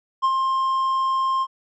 triangle tone with ADSR envelope, 1059 Hz, C6, 21 cents sharp, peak -13 dBFS, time 0.22-1.47 s, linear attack 25 ms, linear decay 52 ms, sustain -4 dB, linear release 50 ms, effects resampled to 16000 Hz

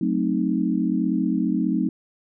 sine chord, F# diminished seventh, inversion none, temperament equal, 185 / 220 / 261.6 / 311.1 Hz, F#3 / A3 / C4 / Eb4, 0 / 0 / 0 / 0 cents, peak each -25 dBFS, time 0.01-1.89 s, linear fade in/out 5 ms, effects none

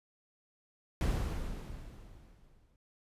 brown noise with exponential decay, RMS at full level -28 dBFS, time 1.01-2.76 s, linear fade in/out 1 ms, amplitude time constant 380 ms, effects resampled to 32000 Hz

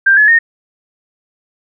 sine tone with pitch steps, 1584 / 1707.5 / 1840.7 Hz, G6 / G#6 / A#6, +18 / +48 / -22 cents, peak -5 dBFS, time 0.06-0.39 s, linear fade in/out 10 ms, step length 110 ms, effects none

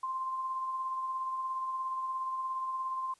sine tone with tremolo, 1046.5 Hz, C6, in tune, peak -31 dBFS, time 0.03-3.14 s, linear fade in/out 5 ms, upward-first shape sine, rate 17 Hz, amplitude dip 30%, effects white hiss -67 dBFS RMS until 3.19 s + resampled to 24000 Hz

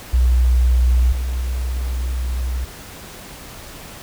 sine tone pair in turn, 61.74 / 62.53 Hz, B1 / B1, 0 / +22 cents, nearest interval unison, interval 22 cents, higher second, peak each -11 / -19 dBFS, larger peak first, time 0.13-1.13 / 1.13-2.65 s, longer second, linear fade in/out 10 ms, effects pink hiss -37 dBFS RMS until 4.02 s

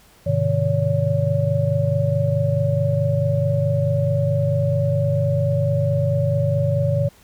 sine tone cluster, 103.9 / 128.6 / 153.2 / 567 Hz, G#2 / C3 / D#3 / C#5, +1 / -30 / -27 / +39 cents, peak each -22 dBFS, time 0.26-7.09 s, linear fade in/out 10 ms, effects pink hiss -52 dBFS RMS until 7.23 s

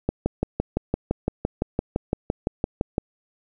click train, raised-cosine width 2 ms, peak -8 dBFS, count 18, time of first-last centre 0.09-2.981 s, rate 5.88 Hz, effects none

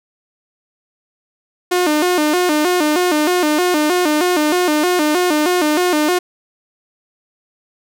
sawtooth tone with vibrato, 329.6 Hz, E4, in tune, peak -9 dBFS, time 1.71-6.19 s, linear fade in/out 10 ms, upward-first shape square, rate 3.2 Hz, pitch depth 150 cents each way, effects none

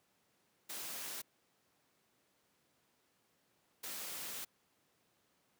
white noise bursts at uneven times, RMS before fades -44 dBFS, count 2, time 0.69-1.22 / 3.83-4.45 s, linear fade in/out 10 ms, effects pink hiss -75 dBFS RMS until 5.59 s + high-pass 150 Hz 12 dB/octave

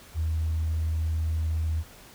sine tone, 80 Hz, D#2, 49 cents sharp, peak -23 dBFS, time 0.14-1.84 s, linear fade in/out 50 ms, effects tanh soft clip ceiling -20 dBFS + pink hiss -50 dBFS RMS until 2.14 s

